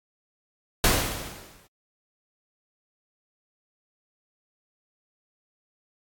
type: noise with exponential decay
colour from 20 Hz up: pink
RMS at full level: -18 dBFS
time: 0.84-1.67 s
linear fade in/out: 1 ms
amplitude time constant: 180 ms
effects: AAC 64 kbps